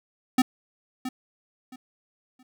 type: tone with echo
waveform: square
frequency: 255.8 Hz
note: C4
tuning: 39 cents flat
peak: -17 dBFS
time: 0.38-0.42 s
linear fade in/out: 5 ms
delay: 670 ms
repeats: 3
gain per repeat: -12 dB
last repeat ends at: 2.43 s
effects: none